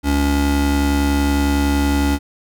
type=tone pair together; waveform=square; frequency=70.83 / 283.3 Hz; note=C#2 / C#4; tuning=+38 / +38 cents; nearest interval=2 octaves; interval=2400 cents; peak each=-18 dBFS; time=0.03-2.19 s; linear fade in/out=50 ms; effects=none